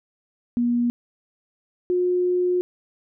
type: tone pair in turn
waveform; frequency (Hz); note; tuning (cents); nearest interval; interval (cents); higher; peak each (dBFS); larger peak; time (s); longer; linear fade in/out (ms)
sine; 240 / 359.6; B3 / F#4; -49 / -49; perfect fifth; 700; second; -18; neither; 0.57-0.9 / 1.9-2.61; second; 0
effects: none